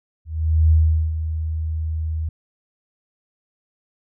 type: tone with ADSR envelope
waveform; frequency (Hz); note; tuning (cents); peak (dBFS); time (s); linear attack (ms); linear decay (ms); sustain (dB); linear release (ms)
sine; 79.3; D#2; +33; -10; 0.25-2.29; 460; 410; -11; 4
effects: none